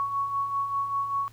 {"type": "beating tone pair", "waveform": "sine", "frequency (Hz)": [1108.7, 1113.8], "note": ["C#6", "C#6"], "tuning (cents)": [0, 8], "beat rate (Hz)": 5.1, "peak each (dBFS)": [-35, -26], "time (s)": [0, 1.28], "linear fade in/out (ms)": 0, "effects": ["added 112 Hz sine -50 dBFS peak until 1.32 s", "pink hiss -58 dBFS RMS until 1.32 s"]}